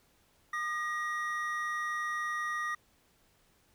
triangle tone pair together, 1218 / 1894.6 Hz, D#6 / A#6, -37 / +28 cents, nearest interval minor sixth, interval 765 cents, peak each -33 / -33 dBFS, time 0.53-2.75 s, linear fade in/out 5 ms, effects pink hiss -68 dBFS RMS until 3.74 s

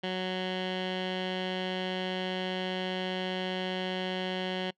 15% pulse tone with low-pass filter, 185 Hz, F#3, in tune, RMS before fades -33 dBFS, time 0.03-4.71 s, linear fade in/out 10 ms, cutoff 3200 Hz, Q 3.4, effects noise-tail reverb RT60 0.1 s tail -25 dB re dry

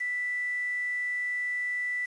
sine tone with quantisation, 1975.5 Hz, B6, in tune, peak -28 dBFS, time 0-2.06 s, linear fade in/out 10 ms, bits 8, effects resampled to 22050 Hz

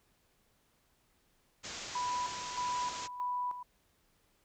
white low-pass noise, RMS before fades -44 dBFS, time 1.63-3.08 s, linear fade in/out 20 ms, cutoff 7400 Hz, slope 96 dB/octave
sine tone with tremolo, 987.8 Hz, B5, in tune, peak -32 dBFS, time 1.95-3.63 s, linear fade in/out 5 ms, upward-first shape square, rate 1.6 Hz, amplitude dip 65%
effects pink hiss -72 dBFS RMS until 4.44 s

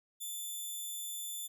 5% pulse tone, 3520 Hz, A7, in tune, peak -31 dBFS, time 0.2-1.48 s, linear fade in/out 20 ms, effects none

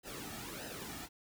pink noise with flanger, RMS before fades -45 dBFS, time 0.03-1.09 s, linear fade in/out 50 ms, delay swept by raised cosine 0.88 to 1.98 ms, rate 1.6 Hz, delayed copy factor -0.7, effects none

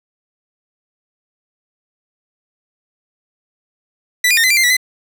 sawtooth tone with pitch steps, 1977 / 2425 / 1833 / 2027 / 2360 / 2091 / 1950 / 2031 Hz, B6 / D#7 / A#6 / B6 / D7 / C7 / B6 / B6, +1 / -45 / -30 / +45 / +8 / -2 / -23 / +48 cents, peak -7 dBFS, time 4.24-4.768 s, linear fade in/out 5 ms, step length 66 ms, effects none

